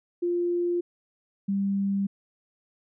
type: tone pair in turn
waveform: sine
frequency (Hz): 349.2 / 197.66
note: F4 / G3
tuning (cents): 0 / +15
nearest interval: minor seventh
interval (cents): 985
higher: first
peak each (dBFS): -23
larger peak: neither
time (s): 0.22-0.81 / 1.48-2.07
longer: neither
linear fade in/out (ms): 10
effects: none